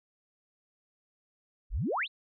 sine exponential sweep, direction up, 30.87 to 4238 Hz, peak -28 dBFS, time 1.7-2.08 s, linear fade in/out 50 ms, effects none

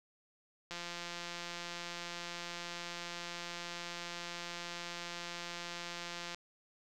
click train, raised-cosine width 0.2 ms, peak -25 dBFS, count 976, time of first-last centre 0.71-6.346 s, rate 173 Hz, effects none

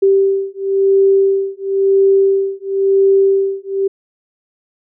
sine beating tone pair, 390 / 390.97 Hz, G4 / G4, -9 / -5 cents, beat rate 0.97 Hz, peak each -13 dBFS, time 0.02-3.88 s, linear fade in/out 10 ms, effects none

